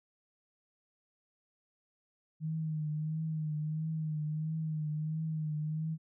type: tone with vibrato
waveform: sine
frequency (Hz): 155.56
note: D#3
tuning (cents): 0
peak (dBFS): -32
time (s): 2.4-5.98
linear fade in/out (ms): 50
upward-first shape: triangle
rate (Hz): 1.5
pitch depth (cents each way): 52
effects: none